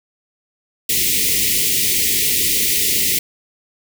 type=band-stop noise; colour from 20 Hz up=white; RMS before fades=-17 dBFS; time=0.89-3.19 s; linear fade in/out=5 ms; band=470 to 1900 Hz; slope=96 dB/octave; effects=none